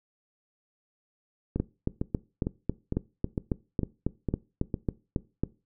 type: two click trains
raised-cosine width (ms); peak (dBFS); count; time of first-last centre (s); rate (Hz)
3; -15 / -13; 8 / 15; 1.56-4.742 / 1.6-5.436; 2.2 / 3.65
effects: noise-tail reverb RT60 0.3 s tail -20 dB re dry